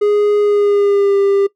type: tone with pitch glide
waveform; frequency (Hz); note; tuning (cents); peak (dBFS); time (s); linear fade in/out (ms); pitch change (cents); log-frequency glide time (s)
triangle; 414.4 to 397.5; G#4 to G4; -4 to +24; -8; 0.01-1.47; 10; -72; 0.4-1.17
effects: noise-tail reverb RT60 0.1 s tail -19 dB re dry